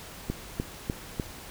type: click train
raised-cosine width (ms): 3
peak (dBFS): -15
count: 4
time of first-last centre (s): 0.3-1.198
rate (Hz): 3.34
effects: pink hiss -44 dBFS RMS until 1.5 s